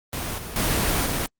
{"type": "noise with level steps", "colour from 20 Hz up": "pink", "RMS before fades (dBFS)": [-29, -35, -22, -25], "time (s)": [0.13, 1.26], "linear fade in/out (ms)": 0, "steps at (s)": [0.38, 0.56, 1.06], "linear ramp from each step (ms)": 2, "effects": ["Opus 24 kbps"]}